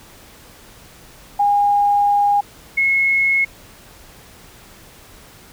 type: tone pair in turn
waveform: sine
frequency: 815 / 2176 Hz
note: G#5 / C#7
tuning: -33 / -33 cents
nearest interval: octave + perfect fourth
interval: 1700 cents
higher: second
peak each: -12 / -13 dBFS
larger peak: first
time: 1.39-2.41 / 2.77-3.45 s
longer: first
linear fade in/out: 10 ms
effects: pink hiss -44 dBFS RMS until 5.52 s